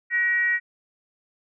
sine tone with frequency modulation, 1900 Hz, A#6, 33 cents sharp, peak -19 dBFS, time 0.1-0.6 s, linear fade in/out 50 ms, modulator 417 Hz, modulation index 0.41, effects none

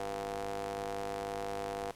sawtooth ring-modulated tone, 102 Hz, G#2, 31 cents flat, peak -29 dBFS, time 0-1.91 s, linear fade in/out 0 ms, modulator 589 Hz, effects pink hiss -57 dBFS RMS until 1.95 s + low-pass 12000 Hz 12 dB/octave

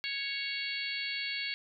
harmonic tone, 554.4 Hz, C#5, in tune, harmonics 3 / 4 / 5 / 6 / 7 / 8, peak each -43 / -37 / -41 / -42 / -44 / -39 dBFS, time 0.04-1.54 s, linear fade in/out 0 ms, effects none

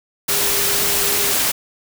sine tone in noise, 404.9 Hz, G#4, 44 cents flat, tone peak -28 dBFS, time 0.3-1.33 s, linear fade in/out 10 ms, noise white, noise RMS -18 dBFS, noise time 0.28-1.52 s, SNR -13 dB, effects none

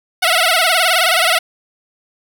10% pulse tone with vibrato, 692 Hz, F5, 16 cents flat, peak -3 dBFS, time 0.22-1.39 s, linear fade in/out 10 ms, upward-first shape sine, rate 19 Hz, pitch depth 130 cents each way, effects none

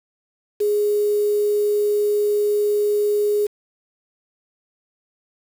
sine tone with quantisation, 415.3 Hz, G#4, in tune, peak -16 dBFS, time 0.6-3.47 s, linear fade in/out 10 ms, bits 6, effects none

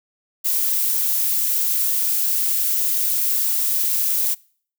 violet noise, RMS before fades -20 dBFS, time 0.44-4.35 s, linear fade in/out 20 ms, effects noise-tail reverb RT60 0.5 s tail -24 dB re dry

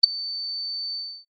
sine tone with ADSR envelope, 4544 Hz, C#8, 42 cents sharp, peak -5 dBFS, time 0.03-1.25 s, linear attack 11 ms, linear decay 7 ms, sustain -23 dB, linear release 300 ms, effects noise-tail reverb RT60 0.1 s tail -25 dB re dry + Opus 32 kbps

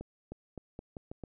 accelerating click train, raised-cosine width 2 ms, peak -28 dBFS, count 7, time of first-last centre 0.01-1.237 s, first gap 310 ms, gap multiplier 0.83, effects none

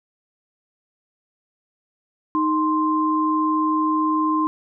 sine tone pair together, 311.1 / 1046.5 Hz, D#4 / C6, 0 / 0 cents, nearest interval octave + major sixth, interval 2100 cents, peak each -20 dBFS, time 2.35-4.47 s, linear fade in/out 0 ms, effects none

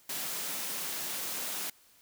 white high-pass noise, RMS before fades -36 dBFS, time 0.09-1.7 s, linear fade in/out 5 ms, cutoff 140 Hz, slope 96 dB/octave, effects white hiss -62 dBFS RMS until 2.01 s

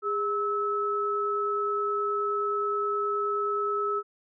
sine tone pair together, 409.5 / 1300 Hz, G#4 / E6, -24 / -24 cents, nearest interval octave + minor sixth, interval 2000 cents, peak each -29 / -27 dBFS, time 0.02-4.03 s, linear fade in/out 50 ms, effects none

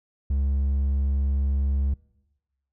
sine tone with hard clipping, 68.9 Hz, C#2, 10 cents flat, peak -22 dBFS, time 0.3-1.94 s, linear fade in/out 5 ms, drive 3 dB, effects noise-tail reverb RT60 1.0 s tail -22 dB re dry

